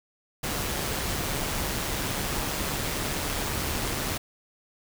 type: noise with amplitude modulation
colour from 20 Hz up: pink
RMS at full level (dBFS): -28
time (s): 0.43-4.18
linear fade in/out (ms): 10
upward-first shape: sine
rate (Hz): 144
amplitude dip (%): 35
effects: none

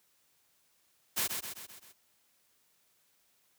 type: noise with echo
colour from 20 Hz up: white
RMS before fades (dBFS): -31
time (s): 1.16-1.28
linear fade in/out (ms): 20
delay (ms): 130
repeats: 5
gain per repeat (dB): -5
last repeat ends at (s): 1.93
effects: white hiss -71 dBFS RMS until 3.58 s + high-pass 60 Hz 12 dB/octave

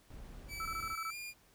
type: noise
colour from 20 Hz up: brown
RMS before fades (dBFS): -49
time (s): 0.1-0.94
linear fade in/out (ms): 5
type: tone with pitch glide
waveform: sawtooth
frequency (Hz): 2302 to 2415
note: D7 to D7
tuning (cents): -35 to +48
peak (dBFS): -39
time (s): 0.48-1.34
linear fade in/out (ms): 50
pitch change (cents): +83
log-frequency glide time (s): 1.09-1.15
type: tone bursts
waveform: sine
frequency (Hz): 1319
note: E6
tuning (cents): +1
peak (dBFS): -37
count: 7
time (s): 0.6-1.104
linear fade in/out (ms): 2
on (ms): 54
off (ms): 21
effects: pink hiss -66 dBFS RMS until 1.54 s

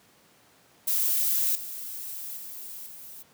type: noise with level steps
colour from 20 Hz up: violet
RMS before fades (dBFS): -25 / -37 / -40 / -44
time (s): 0.87-3.23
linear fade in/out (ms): 10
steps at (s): 1.55 / 2.37 / 2.86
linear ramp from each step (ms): 5
effects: pink hiss -59 dBFS RMS until 3.33 s + high-pass 150 Hz 12 dB/octave

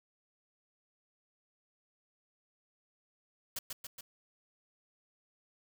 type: noise with echo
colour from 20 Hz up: white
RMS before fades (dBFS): -38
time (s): 3.56-3.59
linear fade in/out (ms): 5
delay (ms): 140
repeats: 3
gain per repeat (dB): -3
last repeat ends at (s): 4.01
effects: none

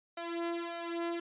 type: tone with flanger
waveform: sawtooth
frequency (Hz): 339.5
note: F4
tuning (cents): -49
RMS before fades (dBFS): -37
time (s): 0.17-1.2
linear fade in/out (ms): 5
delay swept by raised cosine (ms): 1.6 to 2.9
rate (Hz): 1.7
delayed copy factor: +0.75
effects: resampled to 8000 Hz

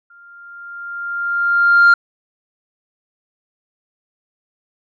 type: tone with exponential growth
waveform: sine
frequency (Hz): 1396.9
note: F6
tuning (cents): 0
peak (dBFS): -3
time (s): 0.1-1.94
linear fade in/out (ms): 5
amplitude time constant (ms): 400
effects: tanh soft clip ceiling -4 dBFS

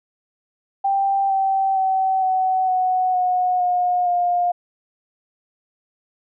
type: tone with pitch steps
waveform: sine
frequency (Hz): 786 / 774.3 / 762.7 / 751.4 / 740.2 / 729.1 / 718.3 / 707.6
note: G5 / G5 / G5 / F#5 / F#5 / F#5 / F5 / F5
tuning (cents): +4 / -22 / -48 / +26 / 0 / -26 / +48 / +23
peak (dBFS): -16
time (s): 0.84-4.52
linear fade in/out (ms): 10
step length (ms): 460
effects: none

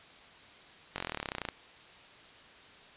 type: slowing click train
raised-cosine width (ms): 0.3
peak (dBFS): -18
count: 20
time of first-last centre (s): 0.96-1.487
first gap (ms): 21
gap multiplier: 1.03
effects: white hiss -54 dBFS RMS until 2.96 s + resampled to 8000 Hz

